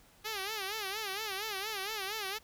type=tone with vibrato; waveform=5% pulse; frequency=410 Hz; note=G#4; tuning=22 cents flat; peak=-24 dBFS; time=0.24-2.39 s; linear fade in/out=20 ms; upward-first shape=sine; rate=4.3 Hz; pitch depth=140 cents each way; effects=pink hiss -62 dBFS RMS until 2.43 s